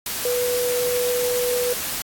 sine tone in noise, 491.4 Hz, B4, 9 cents flat, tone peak -20 dBFS, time 0.25-1.73 s, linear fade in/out 2 ms, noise white, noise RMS -27 dBFS, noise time 0.06-2.02 s, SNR +4 dB, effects AAC 64 kbps

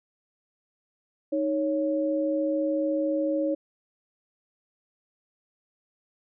sine tone pair together, 311.1 / 555.1 Hz, D#4 / C#5, 0 / +2 cents, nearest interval minor seventh, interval 1002 cents, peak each -26 dBFS, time 1.32-3.55 s, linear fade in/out 10 ms, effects none

